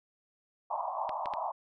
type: band-pass noise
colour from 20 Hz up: white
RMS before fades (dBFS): -35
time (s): 0.7-1.52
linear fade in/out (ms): 10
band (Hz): 610 to 1100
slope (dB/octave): 96
type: clicks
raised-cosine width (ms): 0.3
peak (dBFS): -24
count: 3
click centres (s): 1.093 / 1.258 / 1.337
effects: none